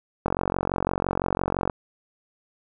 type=click train; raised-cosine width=1 ms; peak=-9 dBFS; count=67; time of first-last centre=0.26-1.698 s; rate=45.9 Hz; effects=none